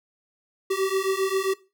square beating tone pair, 380.6 / 388.1 Hz, F#4 / G4, +49 / -17 cents, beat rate 7.5 Hz, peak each -26 dBFS, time 0.7-1.54 s, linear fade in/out 10 ms, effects noise-tail reverb RT60 0.3 s tail -19 dB re dry

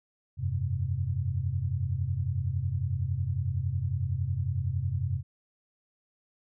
sine chord, F suspended second, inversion none, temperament just, 87.31 / 98.22 / 130.96 Hz, F2 / G2 / C3, 0 / +4 / +2 cents, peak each -32 / -31 / -31 dBFS, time 0.37-5.23 s, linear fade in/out 50 ms, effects none

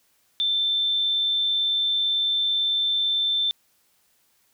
sine tone, 3551 Hz, A7, 15 cents sharp, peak -20 dBFS, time 0.4-3.51 s, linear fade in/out 0 ms, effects white hiss -65 dBFS RMS until 4.53 s

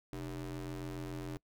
30% pulse ring-modulated tone, 87.31 Hz, F2, in tune, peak -34 dBFS, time 0.13-1.37 s, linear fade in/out 0 ms, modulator 215 Hz, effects noise-tail reverb RT60 0.1 s tail -25 dB re dry

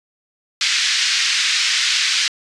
white band-pass noise, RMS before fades -18 dBFS, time 0.61-2.28 s, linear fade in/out 2 ms, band 1700 to 5500 Hz, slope 24 dB/octave, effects resampled to 22050 Hz

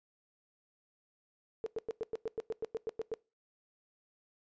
sine tone bursts, 446.7 Hz, A4, 26 cents sharp, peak -32 dBFS, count 13, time 1.64-3.139 s, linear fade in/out 0 ms, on 23 ms, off 100 ms, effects noise-tail reverb RT60 0.3 s tail -23 dB re dry + resampled to 16000 Hz

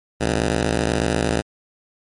10% pulse ring-modulated tone, 110 Hz, A2, in tune, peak -7 dBFS, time 0.2-1.42 s, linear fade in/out 20 ms, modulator 30.9 Hz, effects MP3 48 kbps

